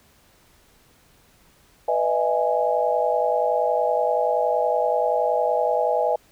sine chord, E major seventh, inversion second, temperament equal with one note detuned, 493.9 / 608.7 / 659.3 / 830.6 Hz, B4 / D#5 / E5 / G#5, 0 / -38 / 0 / 0 cents, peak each -24 dBFS, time 1.88-6.16 s, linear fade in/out 5 ms, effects pink hiss -57 dBFS RMS until 6.31 s

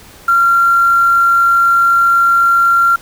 sine tone with quantisation, 1377 Hz, F6, 25 cents flat, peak -7 dBFS, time 0.28-2.96 s, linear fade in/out 5 ms, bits 5, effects pink hiss -39 dBFS RMS until 3.01 s

